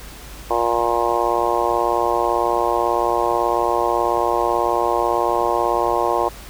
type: harmonic tone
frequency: 118.2 Hz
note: A#2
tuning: 24 cents sharp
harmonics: 3 / 4 / 5 / 6 / 7 / 8 / 9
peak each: -24 / -24 / -24 / -24 / -24 / -24 / -24 dBFS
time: 0.5-6.29 s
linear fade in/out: 10 ms
effects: added 50 Hz sine -39 dBFS peak until 6.49 s + pink hiss -39 dBFS RMS until 6.49 s